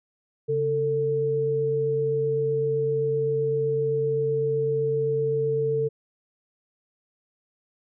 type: tone pair together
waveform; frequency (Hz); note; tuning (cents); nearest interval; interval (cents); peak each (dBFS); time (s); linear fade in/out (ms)
sine; 138.59 / 446.1; C#3 / A4; 0 / +24; octave + minor sixth; 2024; -29 / -22; 0.48-5.89; 20
effects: none